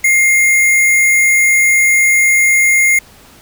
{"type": "tone with sample-and-hold", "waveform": "sine", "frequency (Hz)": 2116, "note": "C7", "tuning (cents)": 19, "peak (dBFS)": -7, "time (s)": [0.04, 2.99], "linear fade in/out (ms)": 5, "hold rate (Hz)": 8820, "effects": ["pink hiss -42 dBFS RMS until 3.41 s"]}